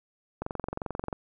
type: click train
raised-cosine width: 1 ms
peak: -18 dBFS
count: 17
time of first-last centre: 0.42-1.128 s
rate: 22.6 Hz
effects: none